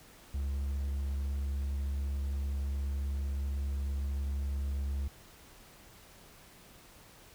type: tone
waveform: triangle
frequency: 69.3 Hz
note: C#2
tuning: in tune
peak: -29 dBFS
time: 0.34-5.08 s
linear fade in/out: 5 ms
effects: pink hiss -56 dBFS RMS until 7.34 s